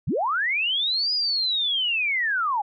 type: linear two-way sweep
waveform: sine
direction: up then down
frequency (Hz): 79.7 to 4986 to 786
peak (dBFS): -21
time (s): 0.07-2.62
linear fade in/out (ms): 10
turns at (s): 1.13
effects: none